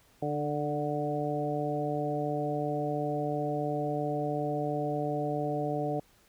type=harmonic tone with a mistuned harmonic; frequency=147.4 Hz; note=D3; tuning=7 cents sharp; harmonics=1 / 2 / 3 / 4 / 5; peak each=-35 / -35 / -35 / -35 / -35 dBFS; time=0.22-6 s; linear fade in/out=5 ms; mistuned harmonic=2; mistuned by=+17 cents; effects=pink hiss -63 dBFS RMS until 6.28 s